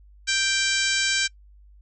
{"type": "harmonic tone", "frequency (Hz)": 784, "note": "G5", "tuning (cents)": 0, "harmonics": [2, 3, 4, 5, 6, 7, 8, 9, 10], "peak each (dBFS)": [-26, -28, -29, -30, -31, -31, -32, -33, -33], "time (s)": [0.27, 1.28], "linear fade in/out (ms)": 20, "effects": ["noise-tail reverb RT60 0.1 s tail -24 dB re dry", "added 50 Hz sine -48 dBFS peak until 1.81 s"]}